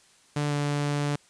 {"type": "tone with pitch glide", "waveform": "sawtooth", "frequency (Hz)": [146.83, 145.14], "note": ["D3", "D3"], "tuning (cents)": [0, -20], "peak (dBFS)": -21, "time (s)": [0.36, 1.16], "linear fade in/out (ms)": 5, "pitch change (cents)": -20, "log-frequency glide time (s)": [0.48, 0.53], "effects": ["white hiss -59 dBFS RMS until 1.29 s", "resampled to 22050 Hz"]}